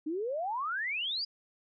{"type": "exponential sweep", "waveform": "sine", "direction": "up", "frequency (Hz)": [293.7, 4981], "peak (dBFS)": -31, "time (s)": [0.06, 1.25], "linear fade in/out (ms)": 10, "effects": []}